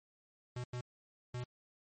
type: tone bursts at uneven times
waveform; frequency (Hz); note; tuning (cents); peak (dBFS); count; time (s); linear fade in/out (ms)
square; 123.47; B2; 0; -39; 3; 0.56-0.64 / 0.73-0.81 / 1.34-1.44; 5
effects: MP3 32 kbps